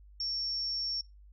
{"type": "tone", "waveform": "sine", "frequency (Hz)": 5470, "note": "F8", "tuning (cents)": -37, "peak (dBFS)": -32, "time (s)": [0.2, 1.01], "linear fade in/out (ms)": 2, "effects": ["noise-tail reverb RT60 0.2 s tail -21 dB re dry", "added 50 Hz sine -52 dBFS peak until 1.32 s"]}